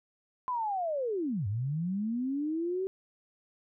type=linear two-way sweep; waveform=sine; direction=down then up; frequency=1027 to 94.7 to 387.9 Hz; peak=-29 dBFS; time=0.48-2.87 s; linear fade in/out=0 ms; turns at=1.47 s; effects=none